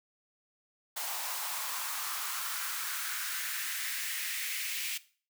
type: noise with high-pass filter sweep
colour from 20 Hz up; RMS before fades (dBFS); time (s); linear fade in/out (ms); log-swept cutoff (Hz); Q
white; -36; 0.96-4.98; 10; 800 to 2400; 2.7
effects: noise-tail reverb RT60 0.4 s tail -17 dB re dry